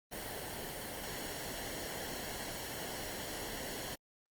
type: noise with comb filter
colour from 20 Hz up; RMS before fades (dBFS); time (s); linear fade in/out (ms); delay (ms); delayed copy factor
pink; -42; 0.11-3.96; 20; 0.81; -0.55
effects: Opus 32 kbps